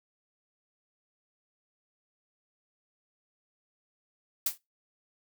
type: noise with exponential decay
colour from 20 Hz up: blue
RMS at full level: -23 dBFS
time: 4.46-4.58 s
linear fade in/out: 5 ms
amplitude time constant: 25 ms
effects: noise-tail reverb RT60 0.2 s tail -20 dB re dry

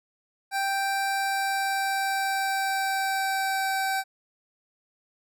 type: tone with pitch glide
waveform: 25% pulse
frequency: 784 to 772.3 Hz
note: G5 to G5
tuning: 0 to -26 cents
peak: -21 dBFS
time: 0.51-4.04 s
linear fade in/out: 50 ms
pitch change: -26 cents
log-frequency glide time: 1.07-3.73 s
effects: none

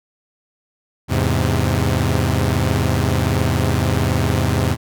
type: chord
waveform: sawtooth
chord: E augmented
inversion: none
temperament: equal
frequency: 82.41 / 103.83 / 130.81 Hz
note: E2 / G#2 / B#2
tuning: 0 / 0 / 0 cents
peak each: -16 dBFS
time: 1.08-4.77 s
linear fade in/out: 50 ms
effects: none

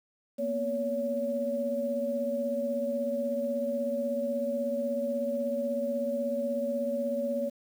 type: tone cluster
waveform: sine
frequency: 234.1 / 250.4 / 564 Hz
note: A#3 / B3 / C#5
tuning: +8 / +24 / +30 cents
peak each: -34 / -38 / -29 dBFS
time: 0.38-7.5 s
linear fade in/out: 20 ms
effects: 9-bit

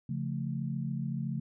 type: chord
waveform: sine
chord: Db augmented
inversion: none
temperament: equal with one note detuned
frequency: 138.59 / 172.61 / 220 Hz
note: Db3 / F3 / A3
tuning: 0 / -20 / 0 cents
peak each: -34 / -37 / -37 dBFS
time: 0.09-1.4 s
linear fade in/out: 5 ms
effects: none

